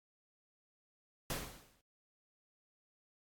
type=noise with exponential decay; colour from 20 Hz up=pink; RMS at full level=-36 dBFS; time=1.3-1.81 s; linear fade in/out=2 ms; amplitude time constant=110 ms; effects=AAC 64 kbps